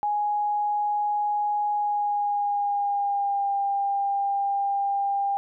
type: tone with pitch glide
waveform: sine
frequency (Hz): 830.6 to 798.6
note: G#5 to G5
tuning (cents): 0 to +32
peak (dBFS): -22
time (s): 0.03-5.37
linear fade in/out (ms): 0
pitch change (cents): -68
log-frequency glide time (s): 1.72-3.53
effects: none